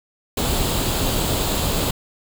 pink noise with comb filter, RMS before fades -21 dBFS, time 0.37-1.91 s, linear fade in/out 5 ms, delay 0.26 ms, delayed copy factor +0.5, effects none

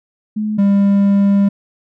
sine / triangle tone pair in turn, 213.1 / 199.59 Hz, G#3 / G3, +45 / +31 cents, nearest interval minor second, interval 114 cents, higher first, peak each -16 / -7 dBFS, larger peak second, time 0.36-0.58 / 0.58-1.49 s, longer second, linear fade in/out 10 ms, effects none

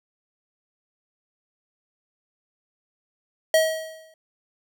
square tone with exponential decay, 638 Hz, D#5, 43 cents sharp, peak -14 dBFS, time 3.54-4.14 s, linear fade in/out 2 ms, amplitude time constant 130 ms, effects none

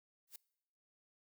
blue noise with exponential growth, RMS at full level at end -44 dBFS, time 0.27-0.36 s, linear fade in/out 5 ms, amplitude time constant 18 ms, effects noise-tail reverb RT60 0.8 s tail -23 dB re dry

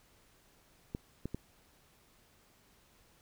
clicks, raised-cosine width 3 ms, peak -24 dBFS, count 3, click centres 0.949 / 1.256 / 1.346 s, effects pink hiss -66 dBFS RMS until 3.21 s

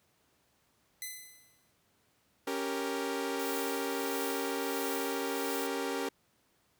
5% pulse tone with exponential decay, 2021 Hz, B6, 39 cents sharp, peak -26 dBFS, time 1.02-1.71 s, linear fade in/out 1 ms, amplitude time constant 150 ms
sawtooth chord, G diminished, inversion second, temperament equal, 277.2 / 392 / 466.2 Hz, Db4 / G4 / Bb4, 0 / 0 / 0 cents, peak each -33 dBFS, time 2.47-6.09 s, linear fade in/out 5 ms
blue noise with tremolo, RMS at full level -40 dBFS, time 3.39-5.67 s, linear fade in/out 5 ms, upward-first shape triangle, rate 1.5 Hz, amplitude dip 65%
effects pink hiss -71 dBFS RMS until 6.79 s + high-pass 80 Hz 12 dB/octave

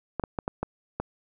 clicks, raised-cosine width 1 ms, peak -14 dBFS, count 6, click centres 0.197 / 0.238 / 0.388 / 0.479 / 0.63 / 1 s, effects none

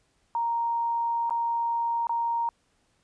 sine tone with dropouts, 932.3 Hz, A#5, in tune, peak -24 dBFS, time 0.35-2.49 s, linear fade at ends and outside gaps 1 ms, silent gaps 1.296-1.307 / 2.07-2.094 s, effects pink hiss -69 dBFS RMS until 3.03 s + resampled to 22050 Hz

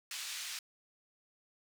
white band-pass noise, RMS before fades -42 dBFS, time 0.11-0.59 s, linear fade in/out 2 ms, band 1900 to 6200 Hz, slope 12 dB/octave, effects none

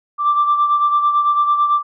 sine beating tone pair, 1174.7 / 1183.7 Hz, D6 / D6, 0 / +13 cents, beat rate 9 Hz, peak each -12 / -20 dBFS, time 0.18-1.83 s, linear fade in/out 50 ms, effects tanh soft clip ceiling -7 dBFS

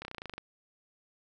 slowing click train, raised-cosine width 0.3 ms, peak -24 dBFS, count 11, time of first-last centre 0.02-0.38 s, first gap 30 ms, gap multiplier 1.04, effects none

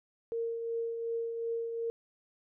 sine tone with tremolo, 461.1 Hz, A#4, 19 cents flat, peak -30 dBFS, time 0.32-1.9 s, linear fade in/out 0 ms, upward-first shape triangle, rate 2.7 Hz, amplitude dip 45%, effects none

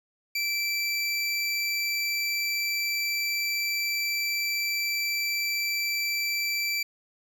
25% pulse tone, 2333 Hz, D7, 12 cents flat, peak -22 dBFS, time 0.35-6.83 s, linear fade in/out 5 ms, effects none

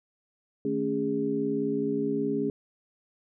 sine tone cluster, 156.6 / 221.6 / 280.4 / 409.2 Hz, D#3 / A3 / C#4 / G#4, +11 / +13 / +20 / -26 cents, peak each -38 / -32 / -29 / -29 dBFS, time 0.65-2.5 s, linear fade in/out 2 ms, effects none

